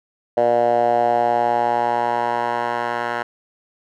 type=tone with band-pass filter sweep; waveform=10% pulse; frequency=119.3 Hz; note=A#2; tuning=41 cents sharp; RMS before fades=-19 dBFS; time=0.37-3.23 s; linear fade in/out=5 ms; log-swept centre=620 to 1200 Hz; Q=4.2; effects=none